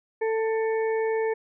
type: harmonic tone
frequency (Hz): 444.2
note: A4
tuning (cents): +16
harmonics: 1 / 2 / 4 / 5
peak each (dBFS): -23 / -33 / -37 / -40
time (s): 0.21-1.34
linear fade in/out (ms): 10
effects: none